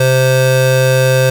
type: tone pair together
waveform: square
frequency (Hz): 130.25 / 521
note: C3 / C5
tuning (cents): -7 / -7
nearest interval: 2 octaves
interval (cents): 2400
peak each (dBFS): -12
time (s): 0-1.3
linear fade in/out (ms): 5
effects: 8-bit